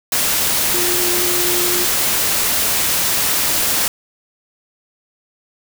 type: tone in noise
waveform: sine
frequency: 353.9 Hz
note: F4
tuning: 23 cents sharp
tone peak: -22 dBFS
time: 0.74-1.85 s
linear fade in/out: 2 ms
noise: white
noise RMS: -17 dBFS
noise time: 0.12-3.88 s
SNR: -8 dB
effects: none